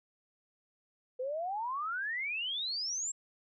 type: exponential sweep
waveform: sine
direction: up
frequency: 492 to 7650 Hz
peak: -33 dBFS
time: 1.19-3.12 s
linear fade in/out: 10 ms
effects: none